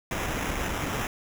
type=noise with sample-and-hold; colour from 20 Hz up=pink; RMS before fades=-30 dBFS; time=0.11-1.07 s; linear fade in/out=2 ms; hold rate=4410 Hz; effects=none